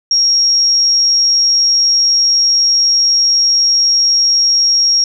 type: tone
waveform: sine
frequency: 5588 Hz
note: F8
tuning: in tune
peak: -8 dBFS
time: 0.11-5.04 s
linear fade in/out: 2 ms
effects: none